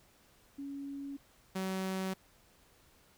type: tone pair in turn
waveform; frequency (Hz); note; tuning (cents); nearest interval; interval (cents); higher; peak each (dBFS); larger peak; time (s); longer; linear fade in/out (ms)
sine / sawtooth; 279.2 / 189.23; C#4 / F#3; +13 / +39; perfect fifth; 674; first; -39 / -30; second; 0.58-1.17 / 1.55-2.14; neither; 10
effects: pink hiss -65 dBFS RMS until 3.17 s